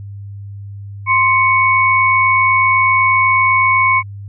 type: tone pair together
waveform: sine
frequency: 1046.8 / 2223 Hz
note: C6 / C#7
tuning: 0 / +4 cents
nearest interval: octave + minor second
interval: 1304 cents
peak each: -12 dBFS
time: 1.06-4.03 s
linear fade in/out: 50 ms
effects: added 100 Hz sine -27 dBFS peak until 4.28 s

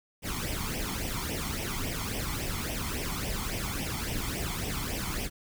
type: noise with flanger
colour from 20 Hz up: pink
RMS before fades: -33 dBFS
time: 0.22-5.3 s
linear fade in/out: 50 ms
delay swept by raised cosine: 0.35 to 0.94 ms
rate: 3.6 Hz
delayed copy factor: +0.7
effects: none

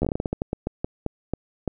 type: slowing click train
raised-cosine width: 2 ms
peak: -11 dBFS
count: 17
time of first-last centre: 0.02-1.677 s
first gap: 12 ms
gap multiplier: 1.25
effects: none

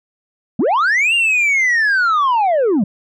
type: linear two-way sweep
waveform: sine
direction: up then down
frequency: 174.61 to 2825 to 174.61 Hz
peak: -9 dBFS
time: 0.59-2.84 s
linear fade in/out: 5 ms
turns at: 1.14 s
effects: tanh soft clip ceiling -11 dBFS

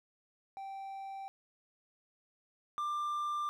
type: tone pair in turn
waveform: triangle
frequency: 780 / 1188.5 Hz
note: G5 / D6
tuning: -9 / +20 cents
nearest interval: perfect fifth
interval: 729 cents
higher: second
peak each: -39 / -31 dBFS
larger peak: second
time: 0.57-1.28 / 2.78-3.49 s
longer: neither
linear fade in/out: 0 ms
effects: none

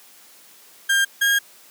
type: tone pair in turn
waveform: 35% pulse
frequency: 1600 / 1627 Hz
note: G6 / G#6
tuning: +35 / -36 cents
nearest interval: unison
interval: 29 cents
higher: second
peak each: -14 / -14 dBFS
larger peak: neither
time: 0.89-1.05 / 1.21-1.39 s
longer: second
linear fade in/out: 10 ms
effects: white hiss -49 dBFS RMS until 1.7 s + high-pass 200 Hz 12 dB/octave

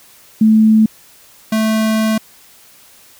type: tone pair in turn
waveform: sine / square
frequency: 218.4 / 219.2 Hz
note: A3 / A3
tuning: -13 / -6 cents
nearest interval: unison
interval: 7 cents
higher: second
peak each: -6 / -13 dBFS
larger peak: first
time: 0.41-0.86 / 1.52-2.18 s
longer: second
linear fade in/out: 5 ms
effects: white hiss -45 dBFS RMS until 3.19 s

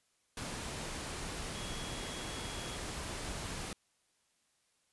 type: tone in noise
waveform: sine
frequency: 3331 Hz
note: G#7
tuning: 4 cents sharp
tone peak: -49 dBFS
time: 1.55-2.76 s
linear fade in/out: 2 ms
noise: pink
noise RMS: -41 dBFS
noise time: 0.37-3.73 s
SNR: -11 dB
effects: white hiss -75 dBFS RMS until 4.92 s + resampled to 24000 Hz

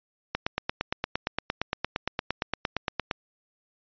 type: click train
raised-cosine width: 0.3 ms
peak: -10 dBFS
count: 25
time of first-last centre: 0.35-3.112 s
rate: 8.69 Hz
effects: resampled to 11025 Hz

